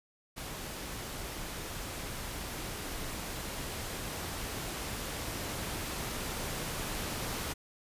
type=noise with level ramp; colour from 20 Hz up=pink; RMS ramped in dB=-41 to -36 dBFS; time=0.36-7.54 s; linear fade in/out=20 ms; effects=resampled to 32000 Hz